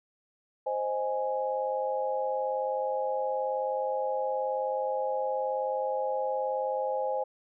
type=chord; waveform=sine; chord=Ab major; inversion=first; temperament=equal; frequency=523.3 / 622.3 / 830.6 Hz; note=C5 / Eb5 / Ab5; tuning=0 / 0 / 0 cents; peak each=-30 / -35 / -32 dBFS; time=0.66-7.24 s; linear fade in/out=10 ms; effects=none